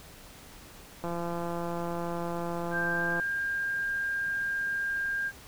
click train, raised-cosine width 1 ms, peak -21 dBFS, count 370, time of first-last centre 1.04-3.198 s, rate 171 Hz
sine tone with pitch glide, 1578 to 1603.7 Hz, G6 to G6, +11 to +39 cents, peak -28 dBFS, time 2.71-5.32 s, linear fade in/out 50 ms, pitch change +28 cents, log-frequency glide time 2.93-3.27 s
effects pink hiss -50 dBFS RMS until 5.47 s

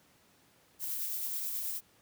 violet noise with tremolo, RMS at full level -35 dBFS, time 0.79-1.81 s, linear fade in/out 50 ms, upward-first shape sine, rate 9.3 Hz, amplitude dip 25%, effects pink hiss -65 dBFS RMS until 2.01 s + high-pass 100 Hz 12 dB/octave

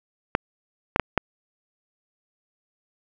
clicks, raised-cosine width 0.5 ms, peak -3 dBFS, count 4, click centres 0.351 / 0.961 / 0.997 / 1.177 s, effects none

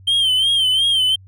triangle tone with vibrato, 3136 Hz, G7, in tune, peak -12 dBFS, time 0.07-1.16 s, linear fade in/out 10 ms, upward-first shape sine, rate 2.8 Hz, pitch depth 75 cents each way, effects added 95 Hz sine -41 dBFS peak until 1.27 s

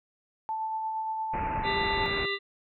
sine tone with tremolo, 880 Hz, A5, in tune, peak -28 dBFS, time 0.49-2.06 s, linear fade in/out 0 ms, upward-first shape sine, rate 8.6 Hz, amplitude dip 25%
pink low-pass noise, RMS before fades -35 dBFS, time 1.33-2.26 s, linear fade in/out 10 ms, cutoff 2600 Hz, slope 96 dB/octave
harmonic tone, 397.2 Hz, G4, 23 cents sharp, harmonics 1 / 3 / 5 / 7 / 9 / 10, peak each -33 / -38 / -31 / -37 / -38 / -38 dBFS, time 1.63-2.39 s, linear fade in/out 50 ms
effects none

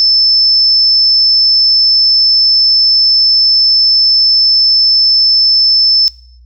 sine tone, 5274 Hz, E8, in tune, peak -6 dBFS, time 0-6.08 s, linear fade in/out 0 ms, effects noise-tail reverb RT60 0.6 s tail -19 dB re dry + added 60 Hz sine -37 dBFS peak until 6.45 s

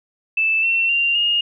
sine tone with pitch steps, 2637 / 2705 / 2775 / 2846 Hz, E7 / E7 / F7 / F7, 0 / +44 / -12 / +32 cents, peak -15 dBFS, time 0.37-1.41 s, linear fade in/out 5 ms, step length 260 ms, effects none

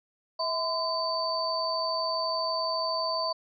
sine tone cluster, 649 / 1020 / 4566 Hz, E5 / C6 / D8, -27 / -44 / -50 cents, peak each -31 dBFS, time 0.39-3.33 s, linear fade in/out 10 ms, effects none

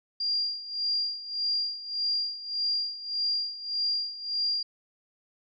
sine tone with tremolo, 4785 Hz, D8, 32 cents sharp, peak -24 dBFS, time 0.2-4.63 s, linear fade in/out 5 ms, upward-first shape sine, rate 1.7 Hz, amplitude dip 80%, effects none

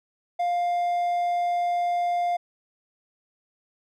triangle tone, 702 Hz, F5, 9 cents sharp, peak -20 dBFS, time 0.39-2.37 s, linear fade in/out 10 ms, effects none

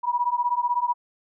sine beating tone pair, 962 / 978 Hz, B5 / B5, -46 / -17 cents, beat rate 16 Hz, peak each -24 dBFS, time 0.03-0.94 s, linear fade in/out 20 ms, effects none

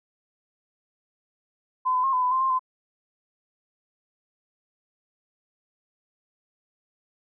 sine tone with pitch steps, 1021 / 1010 / 1072 / 1011 / 1000 / 1043 / 1057 / 1027 Hz, C6 / B5 / C6 / B5 / B5 / C6 / C6 / C6, -43 / +39 / +42 / +40 / +21 / -6 / +17 / -33 cents, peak -20 dBFS, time 1.85-2.594 s, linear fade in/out 20 ms, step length 93 ms, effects none

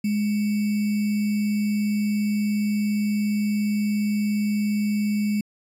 sine tone with sample-and-hold, 208.6 Hz, G#3, 8 cents sharp, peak -20 dBFS, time 0.04-5.41 s, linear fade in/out 5 ms, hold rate 2450 Hz, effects resampled to 32000 Hz

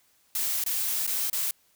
blue noise with dropouts, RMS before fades -28 dBFS, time 0.35-1.51 s, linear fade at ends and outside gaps 2 ms, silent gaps 0.639-0.662 / 1.067-1.075 / 1.299-1.329 s, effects white hiss -65 dBFS RMS until 1.75 s

